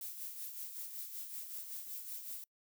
violet noise with tremolo, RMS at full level -43 dBFS, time 0.01-2.44 s, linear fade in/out 2 ms, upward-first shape sine, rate 5.3 Hz, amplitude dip 50%, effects noise-tail reverb RT60 0.1 s tail -26 dB re dry

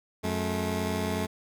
15% pulse tone pair together, 90.5 / 215 Hz, F#2 / A3, -38 / -40 cents, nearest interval octave + minor third, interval 1498 cents, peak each -24 dBFS, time 0.23-1.27 s, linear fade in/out 20 ms, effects none

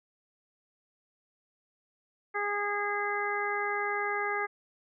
harmonic tone, 410.1 Hz, G#4, 22 cents flat, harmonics 1 / 2 / 3 / 4 / 5, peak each -35 / -35 / -35 / -35 / -35 dBFS, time 2.34-4.47 s, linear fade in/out 20 ms, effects none

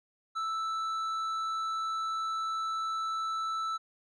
sine tone with tanh clipping, 1318.5 Hz, E6, in tune, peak -32 dBFS, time 0.35-3.78 s, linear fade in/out 20 ms, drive 8 dB, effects none

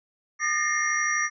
sine tone cluster, 1214 / 1785 / 1857 / 2116 / 5760 Hz, D#6 / A6 / A#6 / C7 / F#8, -43 / +24 / -7 / +19 / -47 cents, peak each -29 dBFS, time 0.39-1.3 s, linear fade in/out 50 ms, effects none

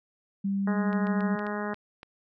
sine tone with pitch glide, 197.1 to 193.94 Hz, G3 to G3, +10 to -18 cents, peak -25 dBFS, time 0.44-1.36 s, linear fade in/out 10 ms, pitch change -28 cents, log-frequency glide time 0.77-0.99 s
harmonic tone, 207.7 Hz, G#3, in tune, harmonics 1 / 2 / 3 / 4 / 5 / 6 / 7 / 8 / 9, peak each -33 / -36 / -38 / -39 / -40 / -41 / -41 / -42 / -43 dBFS, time 0.67-1.74 s, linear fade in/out 5 ms
clicks, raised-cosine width 0.3 ms, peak -27 dBFS, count 7, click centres 0.93 / 1.07 / 1.207 / 1.392 / 1.467 / 1.744 / 2.031 s
effects none

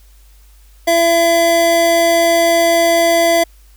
square tone pair together, 336.5 / 673 Hz, E4 / E5, +36 / +36 cents, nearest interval octave, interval 1200 cents, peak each -19 / -11 dBFS, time 0.87-3.44 s, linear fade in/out 10 ms, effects added 50 Hz sine -42 dBFS peak until 3.76 s + white hiss -53 dBFS RMS until 3.76 s

